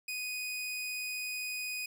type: tone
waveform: sawtooth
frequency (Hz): 2489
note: D#7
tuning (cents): 0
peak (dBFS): -32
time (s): 0.08-1.86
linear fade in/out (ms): 5
effects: 11-bit